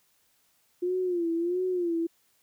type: tone with vibrato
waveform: sine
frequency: 350.3 Hz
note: F4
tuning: 5 cents sharp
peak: -25 dBFS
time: 0.82-2.07 s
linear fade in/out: 10 ms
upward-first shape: sine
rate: 1.5 Hz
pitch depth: 96 cents each way
effects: white hiss -68 dBFS RMS until 2.42 s